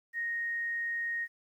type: tone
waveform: sine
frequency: 1864.7 Hz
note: A#6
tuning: in tune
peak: -31 dBFS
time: 0.13-1.28 s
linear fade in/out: 50 ms
effects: 11-bit